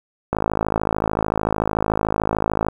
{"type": "click train", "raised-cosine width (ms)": 1, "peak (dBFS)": -5, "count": 127, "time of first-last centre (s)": [0.33, 2.685], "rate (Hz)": 53.5, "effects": ["7-bit"]}